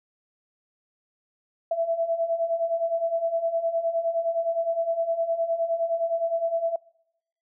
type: beating tone pair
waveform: sine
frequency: 659.3 / 669 Hz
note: E5 / E5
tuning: 0 / +25 cents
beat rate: 9.7 Hz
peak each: -28 / -24 dBFS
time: 1.71-6.76 s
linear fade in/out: 5 ms
effects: noise-tail reverb RT60 0.8 s tail -26 dB re dry